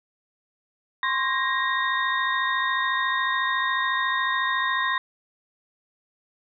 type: tone cluster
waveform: sine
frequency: 1043 / 1097 / 1619 / 1876 / 3684 Hz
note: C6 / C#6 / G#6 / A#6 / A#7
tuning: -6 / -18 / -45 / +11 / -21 cents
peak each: -26 / -32 / -33 / -25 / -32 dBFS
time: 1.03-4.98 s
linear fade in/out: 2 ms
effects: none